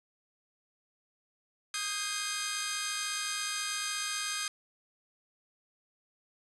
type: chord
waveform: 10% pulse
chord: Ab major seventh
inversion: second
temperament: equal with one note detuned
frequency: 1244.5 / 1568 / 1622.3 / 2093 Hz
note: Eb6 / G6 / Ab6 / C7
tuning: 0 / 0 / -41 / 0 cents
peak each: -28 / -32 / -29 / -30 dBFS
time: 1.74-4.48 s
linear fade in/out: 2 ms
effects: resampled to 24000 Hz + 10-bit